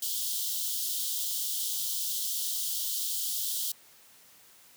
white high-pass noise, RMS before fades -32 dBFS, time 0.02-3.72 s, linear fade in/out 5 ms, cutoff 3000 Hz, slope 96 dB/octave, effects white hiss -57 dBFS RMS until 4.76 s + high-pass 80 Hz 12 dB/octave

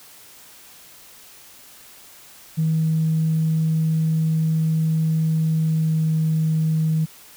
sine tone with pitch glide, 159.4 to 158.39 Hz, D#3 to D#3, +42 to +31 cents, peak -16 dBFS, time 2.57-7.06 s, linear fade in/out 20 ms, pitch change -11 cents, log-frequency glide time 5.42-6.09 s, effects tanh soft clip ceiling -12 dBFS + white hiss -46 dBFS RMS until 7.36 s

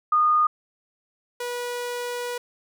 sine / sawtooth tone pair in turn, 1226 / 486.5 Hz, D#6 / B4, -26 / -26 cents, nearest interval octave + major third, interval 1600 cents, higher first, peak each -16 / -24 dBFS, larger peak first, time 0.12-0.47 / 1.4-2.38 s, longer second, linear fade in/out 5 ms, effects none

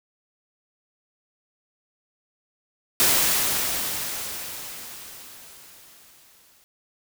white noise with exponential decay, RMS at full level -18 dBFS, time 3-6.64 s, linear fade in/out 0 ms, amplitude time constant 790 ms, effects none

